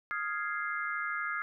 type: chord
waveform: sine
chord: F minor seventh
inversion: third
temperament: equal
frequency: 1244.5 / 1396.9 / 1661.2 / 2093 Hz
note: Eb6 / F6 / Ab6 / C7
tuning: 0 / 0 / 0 / 0 cents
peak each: -37 / -37 / -37 / -39 dBFS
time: 0.11-1.42 s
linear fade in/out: 0 ms
effects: none